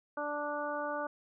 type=harmonic tone; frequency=293.7 Hz; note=D4; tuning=in tune; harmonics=1 / 2 / 3 / 4 / 5; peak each=-43 / -37 / -40 / -40 / -41 dBFS; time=0.17-1.07 s; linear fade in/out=5 ms; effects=none